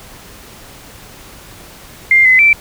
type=tone with pitch steps; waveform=sine; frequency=2100 / 2035 / 2335 Hz; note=C7 / C7 / D7; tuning=+6 / -49 / -11 cents; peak=-5 dBFS; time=2.11-2.53 s; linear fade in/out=2 ms; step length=140 ms; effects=pink hiss -37 dBFS RMS until 2.6 s